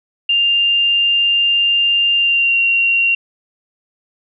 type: tone with pitch glide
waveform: sine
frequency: 2797 to 2755 Hz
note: F7 to F7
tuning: +2 to -24 cents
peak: -11 dBFS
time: 0.29-3.15 s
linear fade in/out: 5 ms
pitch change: -26 cents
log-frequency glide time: 2.16-2.58 s
effects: none